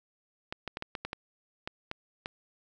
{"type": "clicks", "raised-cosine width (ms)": 0.3, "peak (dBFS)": -19, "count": 10, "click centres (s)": [0.525, 0.677, 0.771, 0.824, 0.952, 1.05, 1.131, 1.675, 1.914, 2.259], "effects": []}